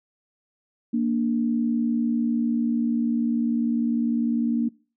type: tone pair together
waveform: sine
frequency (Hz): 233.4 / 293.5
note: A#3 / D4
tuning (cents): +2 / -1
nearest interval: major third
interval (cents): 397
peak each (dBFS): -21 / -27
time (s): 0.93-4.69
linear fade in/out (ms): 10
effects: noise-tail reverb RT60 0.4 s tail -24 dB re dry